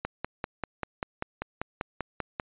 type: click train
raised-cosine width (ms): 0.5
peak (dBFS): -15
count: 13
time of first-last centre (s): 0.05-2.398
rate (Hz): 5.11
effects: resampled to 8000 Hz